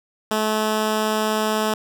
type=tone; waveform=10% pulse; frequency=216 Hz; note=A3; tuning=32 cents flat; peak=-11 dBFS; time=0.31-1.74 s; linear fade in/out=2 ms; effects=none